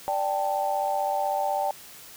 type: chord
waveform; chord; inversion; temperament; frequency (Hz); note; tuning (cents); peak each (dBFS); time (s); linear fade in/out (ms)
sine; D suspended fourth; none; equal; 587.3 / 784 / 880; D5 / G5 / A5; 0 / 0 / 0; -29 / -26 / -30; 0.08-1.71; 0
effects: white hiss -46 dBFS RMS until 2.16 s